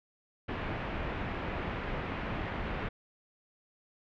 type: low-pass noise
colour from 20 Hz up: pink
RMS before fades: -36 dBFS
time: 0.48-2.89 s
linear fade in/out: 10 ms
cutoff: 2600 Hz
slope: 24 dB/octave
effects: none